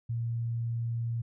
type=tone; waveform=sine; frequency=116.54 Hz; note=A#2; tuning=in tune; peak=-29 dBFS; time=0.09-1.22 s; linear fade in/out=10 ms; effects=none